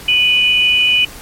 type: tone pair together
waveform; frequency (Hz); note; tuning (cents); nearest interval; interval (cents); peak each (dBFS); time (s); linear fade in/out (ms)
sine; 2477 / 2966; D#7 / F#7; -8 / +4; minor third; 312; -12; 0.08-1.05; 5
effects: pink hiss -34 dBFS RMS until 1.21 s + MP3 64 kbps